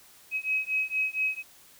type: beating tone pair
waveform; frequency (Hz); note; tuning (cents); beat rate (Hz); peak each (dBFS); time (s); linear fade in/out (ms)
sine; 2544 / 2548.3; D#7 / D#7; +38 / +41; 4.3; -29; 0.31-1.43; 50
effects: white hiss -55 dBFS RMS until 1.79 s